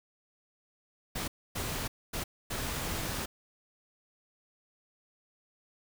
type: noise bursts at uneven times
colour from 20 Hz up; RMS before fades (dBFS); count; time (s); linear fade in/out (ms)
pink; -35; 4; 1.15-1.28 / 1.55-1.88 / 2.13-2.24 / 2.5-3.26; 10
effects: none